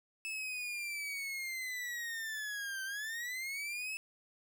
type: linear two-way sweep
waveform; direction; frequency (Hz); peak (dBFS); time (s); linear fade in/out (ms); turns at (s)
40% pulse; down then up; 2618 to 1546 to 2618; -37; 0.25-3.97; 0; 2.84
effects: none